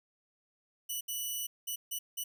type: tone bursts at uneven times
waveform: 5% pulse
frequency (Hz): 2960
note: F#7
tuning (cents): 0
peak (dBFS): -26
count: 5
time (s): 0.89-1.01 / 1.08-1.47 / 1.67-1.76 / 1.91-1.99 / 2.17-2.24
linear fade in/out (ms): 10
effects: none